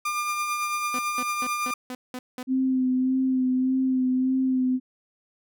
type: tone with tremolo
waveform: 30% pulse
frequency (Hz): 1201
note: D6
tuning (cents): +38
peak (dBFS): -21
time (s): 0.05-1.74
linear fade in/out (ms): 5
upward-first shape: triangle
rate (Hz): 9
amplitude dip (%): 40
type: tone bursts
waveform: sawtooth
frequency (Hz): 251.9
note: B3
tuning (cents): +34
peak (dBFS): -28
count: 7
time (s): 0.94-2.43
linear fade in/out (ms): 2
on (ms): 50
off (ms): 190
type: tone with vibrato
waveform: sine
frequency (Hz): 258.7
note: C4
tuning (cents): -19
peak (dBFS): -20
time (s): 2.47-4.8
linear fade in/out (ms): 50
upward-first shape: sine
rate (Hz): 1.7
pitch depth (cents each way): 24
effects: none